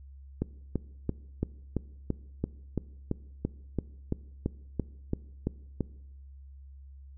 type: click train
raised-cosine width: 3 ms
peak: -15 dBFS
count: 17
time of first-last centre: 0.42-5.807 s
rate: 2.97 Hz
effects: noise-tail reverb RT60 0.9 s tail -21 dB re dry + added 68 Hz sine -46 dBFS peak until 7.17 s